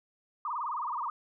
sine tone with vibrato, 1072 Hz, C6, 42 cents sharp, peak -31 dBFS, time 0.45-1.1 s, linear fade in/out 2 ms, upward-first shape sine, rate 19 Hz, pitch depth 260 cents each way, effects none

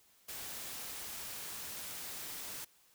white noise, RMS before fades -44 dBFS, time 0.28-2.65 s, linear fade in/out 10 ms, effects white hiss -67 dBFS RMS until 2.94 s

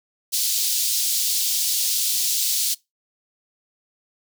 pink high-pass noise, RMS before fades -22 dBFS, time 0.32-2.75 s, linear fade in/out 20 ms, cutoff 3900 Hz, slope 24 dB/octave, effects noise-tail reverb RT60 0.2 s tail -23 dB re dry

